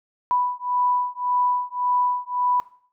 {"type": "beating tone pair", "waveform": "sine", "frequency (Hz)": [987.8, 989.6], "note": ["B5", "B5"], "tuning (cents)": [0, 3], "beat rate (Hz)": 1.8, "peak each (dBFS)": -23, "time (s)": [0.31, 2.6], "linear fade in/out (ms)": 0, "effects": ["noise-tail reverb RT60 0.5 s tail -18 dB re dry"]}